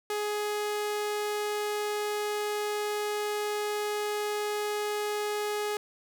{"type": "tone", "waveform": "sawtooth", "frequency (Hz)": 417.9, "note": "G#4", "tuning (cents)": 11, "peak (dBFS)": -25, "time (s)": [0.1, 5.77], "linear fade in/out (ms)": 2, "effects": []}